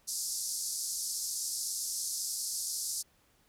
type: band-pass noise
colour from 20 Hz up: pink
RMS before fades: -36 dBFS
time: 0.07-3.03 s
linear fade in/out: 20 ms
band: 4800 to 12000 Hz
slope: 48 dB/octave
effects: pink hiss -68 dBFS RMS until 3.48 s